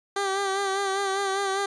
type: tone with vibrato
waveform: 15% pulse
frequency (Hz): 392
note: G4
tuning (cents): 0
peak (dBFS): -18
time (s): 0.16-1.66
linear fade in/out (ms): 5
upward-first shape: sine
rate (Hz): 5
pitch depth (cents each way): 41
effects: resampled to 22050 Hz